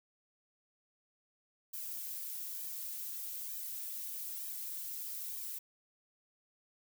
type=noise with flanger; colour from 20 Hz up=violet; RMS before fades=-42 dBFS; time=1.73-5.59 s; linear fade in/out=10 ms; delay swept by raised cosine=1.4 to 4.5 ms; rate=1.1 Hz; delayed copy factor=-0.85; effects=none